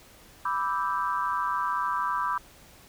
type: chord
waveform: sine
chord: E minor seventh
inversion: second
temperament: equal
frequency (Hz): 987.8 / 1174.7 / 1318.5 / 1568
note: B5 / D6 / E6 / G6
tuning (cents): 0 / 0 / 0 / 0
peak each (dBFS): -29 / -29 / -34 / -35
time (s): 0.45-2.38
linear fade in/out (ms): 5
effects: pink hiss -53 dBFS RMS until 2.88 s